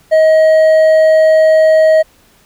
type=tone with hard clipping; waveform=triangle; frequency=632 Hz; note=D#5; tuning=27 cents sharp; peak=-6 dBFS; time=0.11-2.03 s; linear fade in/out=20 ms; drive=7 dB; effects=pink hiss -49 dBFS RMS until 2.45 s